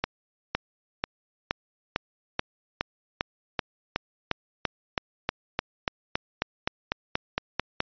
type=accelerating click train; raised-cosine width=0.3 ms; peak=-8 dBFS; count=24; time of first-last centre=0.04-7.804 s; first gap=510 ms; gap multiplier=0.96; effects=resampled to 11025 Hz